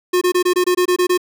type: tone bursts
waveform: square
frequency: 360.3 Hz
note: F#4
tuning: 46 cents flat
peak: -13 dBFS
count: 10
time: 0.13-1.177 s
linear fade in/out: 10 ms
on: 84 ms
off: 23 ms
effects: none